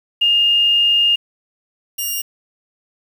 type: tone pair in turn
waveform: sine / 5% pulse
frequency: 2828 / 2828 Hz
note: F7 / F7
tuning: +21 / +21 cents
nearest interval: unison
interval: 0 cents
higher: neither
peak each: -11 dBFS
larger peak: neither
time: 0.21-1.16 / 1.98-2.22 s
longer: first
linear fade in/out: 10 ms
effects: 7-bit